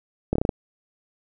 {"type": "slowing click train", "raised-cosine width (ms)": 2, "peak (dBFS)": -8, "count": 6, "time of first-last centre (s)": [0.33, 0.492], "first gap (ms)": 25, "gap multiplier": 1.13, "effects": []}